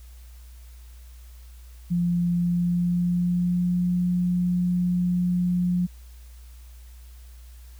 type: tone with pitch glide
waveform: sine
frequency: 174 to 178.27 Hz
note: F3 to F3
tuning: -6 to +36 cents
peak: -20 dBFS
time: 1.9-5.87 s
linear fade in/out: 20 ms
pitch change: +42 cents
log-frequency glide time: 2.34-3.88 s
effects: added 60 Hz sine -42 dBFS peak until 7.79 s + white hiss -57 dBFS RMS until 7.79 s